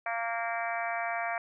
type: harmonic tone with a mistuned harmonic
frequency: 230.7 Hz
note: A#3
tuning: 18 cents flat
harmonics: 3 / 4 / 5 / 6 / 7 / 8 / 9 / 10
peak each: -33 / -40 / -40 / -41 / -40 / -40 / -44 / -39 dBFS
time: 0.06-1.38 s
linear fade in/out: 2 ms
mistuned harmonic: 6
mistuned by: +16 cents
effects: none